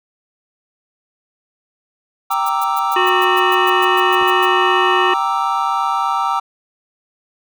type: chord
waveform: triangle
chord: E half-diminished seventh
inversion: first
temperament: equal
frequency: 784 / 932.3 / 1174.7 / 1318.5 Hz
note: G5 / Bb5 / D6 / E6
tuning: 0 / 0 / 0 / 0 cents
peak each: -19 dBFS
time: 2.3-6.4 s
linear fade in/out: 10 ms
type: noise bursts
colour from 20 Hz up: violet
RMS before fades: -28 dBFS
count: 15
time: 2.31-4.455 s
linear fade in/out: 5 ms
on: 31 ms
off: 120 ms
type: harmonic tone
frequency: 366 Hz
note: F#4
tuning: 19 cents flat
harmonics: 1 / 3 / 5 / 7 / 8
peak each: -18 / -18 / -20 / -24 / -23 dBFS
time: 2.96-5.14 s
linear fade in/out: 5 ms
type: clicks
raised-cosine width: 1 ms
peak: -18 dBFS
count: 2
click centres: 4.214 / 4.226 s
effects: none